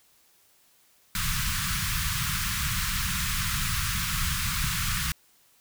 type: band-stop noise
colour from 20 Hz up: pink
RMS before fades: -28 dBFS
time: 1.15-5.12 s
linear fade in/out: 2 ms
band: 190 to 1100 Hz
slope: 48 dB/octave
effects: white hiss -62 dBFS RMS until 5.6 s